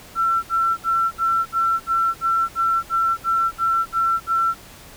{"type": "tone bursts", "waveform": "sine", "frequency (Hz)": 1347, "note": "E6", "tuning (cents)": 37, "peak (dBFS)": -16, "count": 13, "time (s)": [0.15, 4.546], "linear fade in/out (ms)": 50, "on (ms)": 280, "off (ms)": 63, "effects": ["pink hiss -43 dBFS RMS until 4.96 s"]}